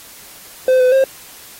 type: tone with pitch steps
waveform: triangle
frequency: 515 / 506 / 533 Hz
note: C5 / B4 / C5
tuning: -28 / +42 / +32 cents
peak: -7 dBFS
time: 0.68-1.04 s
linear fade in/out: 2 ms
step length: 120 ms
effects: white hiss -39 dBFS RMS until 1.59 s + AAC 48 kbps